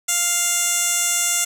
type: tone with band-pass filter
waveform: 15% pulse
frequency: 698.5 Hz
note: F5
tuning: in tune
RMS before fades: -20 dBFS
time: 0.08-1.45 s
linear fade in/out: 10 ms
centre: 8400 Hz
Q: 1.9
effects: none